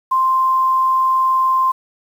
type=tone with quantisation; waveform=sine; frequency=1046.5 Hz; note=C6; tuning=in tune; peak=-12 dBFS; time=0.11-1.72 s; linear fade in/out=10 ms; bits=7; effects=none